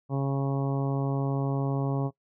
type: harmonic tone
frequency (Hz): 137.5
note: C#3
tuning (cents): -14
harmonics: 1 / 2 / 3 / 4 / 5 / 6 / 7 / 8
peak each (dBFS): -26 / -32 / -36 / -38 / -40 / -42 / -43 / -44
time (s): 0.09-2.11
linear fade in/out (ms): 50
effects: noise-tail reverb RT60 0.1 s tail -20 dB re dry